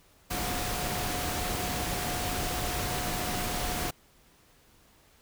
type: tone in noise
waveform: sine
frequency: 721 Hz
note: F#5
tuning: 45 cents flat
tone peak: -38 dBFS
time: 0.3-3.91 s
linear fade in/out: 10 ms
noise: pink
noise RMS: -32 dBFS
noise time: 0.3-3.91 s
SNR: -9 dB
effects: pink hiss -61 dBFS RMS until 5.21 s